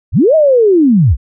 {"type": "linear two-way sweep", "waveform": "sine", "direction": "up then down", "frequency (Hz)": [46.25, 649, 46.25], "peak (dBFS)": -5, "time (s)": [0.12, 1.17], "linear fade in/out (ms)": 50, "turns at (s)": 0.35, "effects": []}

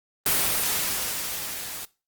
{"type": "noise with level ramp", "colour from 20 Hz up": "white", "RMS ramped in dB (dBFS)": [-21, -36], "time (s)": [0.26, 1.85], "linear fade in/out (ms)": 2, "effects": ["noise-tail reverb RT60 0.3 s tail -20 dB re dry", "Opus 24 kbps"]}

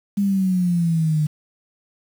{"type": "exponential sweep", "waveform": "sine", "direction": "down", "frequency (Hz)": [203.4, 150], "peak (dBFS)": -16, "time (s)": [0.17, 1.27], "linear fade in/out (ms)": 10, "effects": ["7-bit"]}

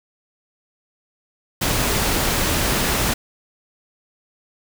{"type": "noise", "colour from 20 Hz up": "pink", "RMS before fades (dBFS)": -20, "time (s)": [1.61, 3.14], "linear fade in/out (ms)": 10, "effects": []}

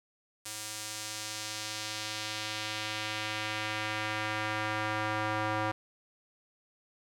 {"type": "tone with band-pass filter sweep", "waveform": "square", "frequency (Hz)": 107.5, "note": "A2", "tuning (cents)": -40, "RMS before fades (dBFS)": -35, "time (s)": [0.45, 5.72], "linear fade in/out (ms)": 10, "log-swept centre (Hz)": [8500, 1100], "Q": 1, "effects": []}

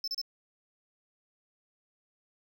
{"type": "tone bursts", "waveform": "triangle", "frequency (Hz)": 5274, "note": "E8", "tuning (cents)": 0, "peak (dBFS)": -30, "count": 3, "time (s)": [0.04, 0.215], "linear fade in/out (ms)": 2, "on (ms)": 37, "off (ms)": 32, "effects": []}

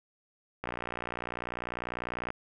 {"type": "click train", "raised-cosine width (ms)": 0.5, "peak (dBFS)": -19, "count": 101, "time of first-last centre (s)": [0.64, 2.304], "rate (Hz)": 60.1, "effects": []}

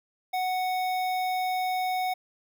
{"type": "tone with notch filter", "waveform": "square", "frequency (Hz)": 740, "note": "F#5", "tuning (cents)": 0, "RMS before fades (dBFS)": -28, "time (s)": [0.33, 2.14], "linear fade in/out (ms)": 10, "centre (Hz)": 7800, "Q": 0.91, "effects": []}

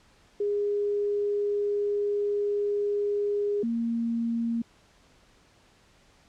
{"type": "tone pair in turn", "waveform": "sine", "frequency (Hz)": [410, 231.7], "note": ["G#4", "A#3"], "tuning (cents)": [-22, -10], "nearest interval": "minor seventh", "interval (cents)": 988, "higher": "first", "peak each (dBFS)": [-24, -25], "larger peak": "first", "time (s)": [[0.4, 3.63], [3.63, 4.62]], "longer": "first", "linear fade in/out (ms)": 5, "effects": ["pink hiss -60 dBFS RMS until 6.28 s", "low-pass 7000 Hz 12 dB/octave"]}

